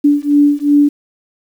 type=beating tone pair; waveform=sine; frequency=288.6 / 291.3 Hz; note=D4 / D4; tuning=-30 / -14 cents; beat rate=2.7 Hz; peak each=-11 dBFS; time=0.04-0.89 s; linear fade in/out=10 ms; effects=7-bit